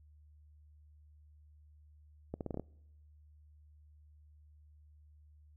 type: accelerating click train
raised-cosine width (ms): 2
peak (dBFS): -25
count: 7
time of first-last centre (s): 2.34-2.597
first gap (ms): 68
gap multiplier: 0.81
effects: noise-tail reverb RT60 0.9 s tail -26 dB re dry + added 75 Hz sine -58 dBFS peak until 5.56 s